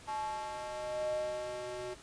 square tone with high-pass filter sweep, 123.4 Hz, B2, 1 cent flat, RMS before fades -38 dBFS, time 0.07-1.95 s, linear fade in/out 20 ms, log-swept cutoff 900 to 450 Hz, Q 8.4, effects pink hiss -54 dBFS RMS until 2.02 s + resampled to 22050 Hz

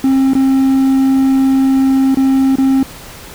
triangle tone with dropouts, 267.1 Hz, C4, 36 cents sharp, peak -6 dBFS, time 0.04-2.83 s, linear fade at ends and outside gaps 2 ms, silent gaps 0.335-0.351 / 2.146-2.171 / 2.556-2.584 s, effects pink hiss -33 dBFS RMS until 3.34 s

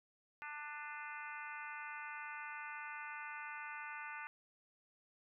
harmonic tone with a mistuned harmonic, 296.2 Hz, D4, 15 cents sharp, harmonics 3 / 4 / 5 / 6 / 7 / 8 / 9, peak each -51 / -52 / -49 / -54 / -52 / -55 / -57 dBFS, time 0.42-4.27 s, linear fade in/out 0 ms, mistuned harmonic 8, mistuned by +55 cents, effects none

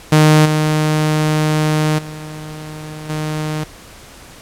sawtooth tone with level steps, 153.9 Hz, D#3, 19 cents flat, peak -3 / -9 / -24 / -15 dBFS, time 0.12-3.64 s, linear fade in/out 5 ms, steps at 0.45 / 1.98 / 3.09 s, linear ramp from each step 10 ms, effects pink hiss -39 dBFS RMS until 4.41 s + low-pass 12000 Hz 12 dB/octave

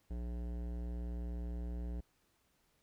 sine tone with hard clipping, 59.4 Hz, A#1, 33 cents sharp, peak -40 dBFS, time 0.1-2.01 s, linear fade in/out 10 ms, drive 16 dB, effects pink hiss -75 dBFS RMS until 2.82 s

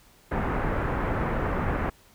pink low-pass noise, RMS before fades -27 dBFS, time 0.31-1.9 s, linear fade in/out 10 ms, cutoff 1800 Hz, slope 24 dB/octave, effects pink hiss -57 dBFS RMS until 2.14 s

